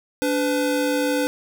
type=tone pair together; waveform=square; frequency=289.6 / 503 Hz; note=D4 / B4; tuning=-24 / +32 cents; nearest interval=minor seventh; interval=956 cents; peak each=-23 dBFS; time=0.22-1.27 s; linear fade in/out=0 ms; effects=none